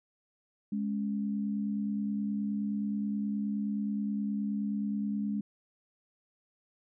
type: tone pair together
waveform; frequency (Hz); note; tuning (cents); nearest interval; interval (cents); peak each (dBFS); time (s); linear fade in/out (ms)
sine; 207.7 / 277.2; G#3 / C#4; 0 / 0; perfect fourth; 500; -30 / -38; 0.72-5.41; 5
effects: none